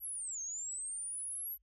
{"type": "linear two-way sweep", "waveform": "sine", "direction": "down then up", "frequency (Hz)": [11840, 6330, 11840], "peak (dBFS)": -38, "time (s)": [0, 1.58], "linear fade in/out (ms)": 50, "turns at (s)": 0.41, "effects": ["added 50 Hz sine -70 dBFS peak until 1.62 s"]}